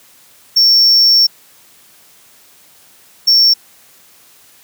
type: tone bursts at uneven times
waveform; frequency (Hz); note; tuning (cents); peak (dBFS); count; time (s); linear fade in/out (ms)
triangle; 5460; F8; -40; -5; 2; 0.56-1.27 / 3.27-3.54; 10
effects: white hiss -46 dBFS RMS until 4.63 s + high-pass 80 Hz 12 dB/octave